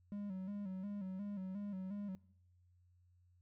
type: tone with vibrato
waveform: triangle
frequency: 195.6 Hz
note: G3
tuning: 4 cents flat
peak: -39 dBFS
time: 0.12-2.15 s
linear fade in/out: 0 ms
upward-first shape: square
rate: 2.8 Hz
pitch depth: 73 cents each way
effects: noise-tail reverb RT60 0.8 s tail -24 dB re dry + added 89 Hz sine -67 dBFS peak until 3.41 s